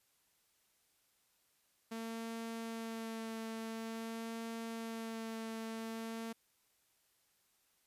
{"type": "tone with vibrato", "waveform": "sawtooth", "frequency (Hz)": 226, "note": "A3", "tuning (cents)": 47, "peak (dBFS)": -37, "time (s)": [1.91, 6.33], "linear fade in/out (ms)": 10, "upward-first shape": "sine", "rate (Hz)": 0.48, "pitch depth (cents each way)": 15, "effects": ["white hiss -75 dBFS RMS until 7.86 s", "resampled to 32000 Hz"]}